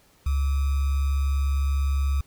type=tone with sample-and-hold; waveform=sine; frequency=69.3 Hz; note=C#2; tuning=in tune; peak=-20 dBFS; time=0.26-2.21 s; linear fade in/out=5 ms; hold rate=1225 Hz; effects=pink hiss -59 dBFS RMS until 2.26 s